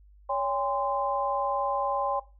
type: tone cluster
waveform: sine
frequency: 563 / 806 / 1036 Hz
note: C#5 / G5 / C6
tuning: +27 / +48 / -17 cents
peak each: -30 dBFS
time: 0.29-2.2 s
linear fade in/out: 10 ms
effects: noise-tail reverb RT60 0.3 s tail -17 dB re dry + added 50 Hz sine -52 dBFS peak until 2.39 s

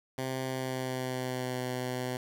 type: tone with pitch glide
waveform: 10% pulse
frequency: 130.81 to 126.35 Hz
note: C3 to B2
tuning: 0 to +40 cents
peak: -24 dBFS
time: 0.18-2.17 s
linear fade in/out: 2 ms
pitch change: -60 cents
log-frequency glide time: 0.44-1.61 s
effects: none

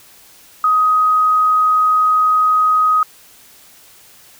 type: tone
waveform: sine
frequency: 1256 Hz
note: D#6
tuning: 16 cents sharp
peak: -10 dBFS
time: 0.64-3.03 s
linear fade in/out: 2 ms
effects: white hiss -45 dBFS RMS until 4.39 s

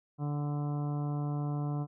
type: harmonic tone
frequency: 146.2 Hz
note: D3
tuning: 7 cents flat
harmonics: 1 / 2 / 3 / 4 / 5 / 6 / 7 / 8 / 9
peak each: -31 / -39 / -47 / -50 / -45 / -57 / -49 / -57 / -55 dBFS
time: 0.18-1.87 s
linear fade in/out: 50 ms
effects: none

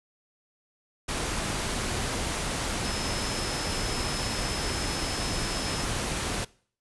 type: tone in noise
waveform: sine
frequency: 5190 Hz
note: E8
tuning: 28 cents flat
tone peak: -37 dBFS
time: 2.84-5.85 s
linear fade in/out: 10 ms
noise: pink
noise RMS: -30 dBFS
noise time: 1.08-6.45 s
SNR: -10 dB
effects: noise-tail reverb RT60 0.5 s tail -22 dB re dry + resampled to 24000 Hz

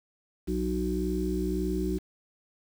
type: harmonic tone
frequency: 61.8 Hz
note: B1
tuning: 2 cents sharp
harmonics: 1 / 3 / 5 / 6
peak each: -32 / -32 / -32 / -32 dBFS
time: 0.47-1.99 s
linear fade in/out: 20 ms
effects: 8-bit

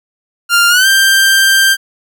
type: tone with pitch glide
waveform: sawtooth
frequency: 1396.9 to 1577.1 Hz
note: F6 to G6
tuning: 0 to +10 cents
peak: -3 dBFS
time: 0.49-1.77 s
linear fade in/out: 50 ms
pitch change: +210 cents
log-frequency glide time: 0.69-0.87 s
effects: none

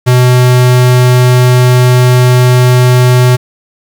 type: tone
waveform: square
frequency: 125.2 Hz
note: B2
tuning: 24 cents sharp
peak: -4 dBFS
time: 0.06-3.37 s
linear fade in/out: 20 ms
effects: 7-bit

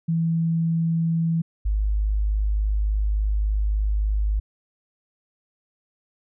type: tone pair in turn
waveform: sine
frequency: 164.81 / 51.75 Hz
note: E3 / G#1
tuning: 0 / -5 cents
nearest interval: octave + minor sixth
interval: 2005 cents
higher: first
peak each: -19 dBFS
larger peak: neither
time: 0.08-1.42 / 1.65-4.4 s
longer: second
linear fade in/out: 10 ms
effects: none

